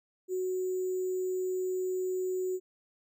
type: tone with sample-and-hold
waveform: sine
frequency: 370 Hz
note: F#4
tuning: in tune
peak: -29 dBFS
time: 0.28-2.6 s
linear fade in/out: 50 ms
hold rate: 7350 Hz
effects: none